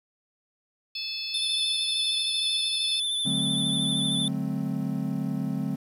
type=harmonic tone; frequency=869 Hz; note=A5; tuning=22 cents flat; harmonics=3 / 4 / 5 / 6; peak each=-38 / -36 / -35 / -35 dBFS; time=0.95-3 s; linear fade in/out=5 ms
type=tone with vibrato; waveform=square; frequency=3517 Hz; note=A7; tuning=1 cent flat; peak=-26 dBFS; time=1.34-4.28 s; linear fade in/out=2 ms; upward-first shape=sine; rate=13 Hz; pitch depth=30 cents each way
type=chord; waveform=triangle; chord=D dominant seventh; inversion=none; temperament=equal with one note detuned; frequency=146.83 / 185 / 216 / 261.6 Hz; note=D3 / F#3 / A3 / C4; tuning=0 / 0 / -32 / 0 cents; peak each=-30 dBFS; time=3.25-5.76 s; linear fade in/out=10 ms
effects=resampled to 32000 Hz + 9-bit